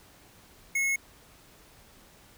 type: tone with hard clipping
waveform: sine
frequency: 2179 Hz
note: C#7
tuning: 30 cents flat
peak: -26 dBFS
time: 0.75-0.96 s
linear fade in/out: 5 ms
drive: 15 dB
effects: pink hiss -56 dBFS RMS until 2.37 s